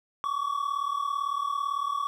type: tone pair together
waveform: triangle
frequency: 1113.1 / 1151 Hz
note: C#6 / D6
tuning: +7 / -35 cents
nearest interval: minor second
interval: 58 cents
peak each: -28 / -28 dBFS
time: 0.24-2.07 s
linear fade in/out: 0 ms
effects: none